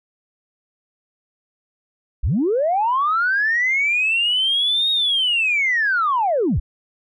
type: linear two-way sweep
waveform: sine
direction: up then down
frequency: 33.26 to 3767 to 33.26 Hz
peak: -15 dBFS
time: 2.23-6.6 s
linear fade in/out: 10 ms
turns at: 4.91 s
effects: tanh soft clip ceiling -11 dBFS